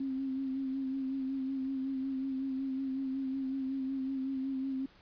sine tone with vibrato, 266.7 Hz, C4, 33 cents sharp, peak -32 dBFS, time 0-4.86 s, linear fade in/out 5 ms, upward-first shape sine, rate 5.4 Hz, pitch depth 31 cents each way, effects pink hiss -61 dBFS RMS until 5.01 s + resampled to 11025 Hz

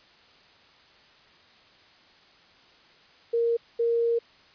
sine tone bursts at uneven times, 466.2 Hz, A#4, in tune, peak -21 dBFS, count 2, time 3.33-3.57 / 3.79-4.19 s, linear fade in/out 10 ms, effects white hiss -56 dBFS RMS until 4.54 s + resampled to 11025 Hz

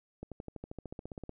accelerating click train, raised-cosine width 2 ms, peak -28 dBFS, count 16, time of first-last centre 0.23-1.294 s, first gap 87 ms, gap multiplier 0.97, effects none

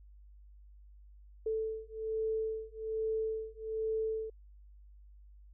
sine beating tone pair, 440 / 441.2 Hz, A4 / A4, 0 / +5 cents, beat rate 1.2 Hz, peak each -36 / -36 dBFS, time 1.46-4.3 s, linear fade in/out 5 ms, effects added 50 Hz sine -53 dBFS peak until 5.53 s

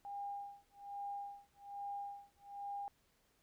sine tone with tremolo, 806 Hz, G5, 48 cents sharp, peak -40 dBFS, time 0.05-2.88 s, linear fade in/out 0 ms, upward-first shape sine, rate 1.2 Hz, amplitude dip 100%, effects pink hiss -75 dBFS RMS until 3.42 s

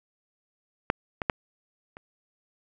clicks, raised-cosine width 0.5 ms, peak -6 / -14 / -7 / -27 dBFS, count 4, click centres 0.901 / 1.218 / 1.298 / 1.969 s, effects none

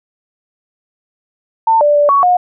sine tone with pitch steps, 898 / 588 / 584 / 1119 / 720 Hz, A5 / D5 / D5 / C#6 / F#5, +35 / +2 / -10 / +16 / -47 cents, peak -7 dBFS, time 1.67-2.37 s, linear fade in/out 5 ms, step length 140 ms, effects none

